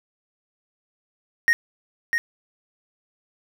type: tone with echo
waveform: triangle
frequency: 1864.7 Hz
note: A#6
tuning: in tune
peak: -12 dBFS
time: 1.48-1.53 s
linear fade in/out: 0 ms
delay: 650 ms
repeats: 1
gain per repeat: -5 dB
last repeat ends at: 2.18 s
effects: none